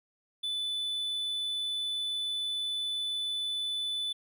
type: tone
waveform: triangle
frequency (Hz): 3493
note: A7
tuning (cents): -13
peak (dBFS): -29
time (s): 0.43-4.13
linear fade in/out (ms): 10
effects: none